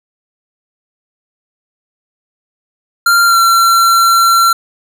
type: tone with pitch glide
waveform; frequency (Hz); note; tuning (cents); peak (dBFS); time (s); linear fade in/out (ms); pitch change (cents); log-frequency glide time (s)
square; 1387 to 1360; F6 to F6; -12 to -46; -7; 3.06-4.53; 5; -34; 3.26-3.37
effects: none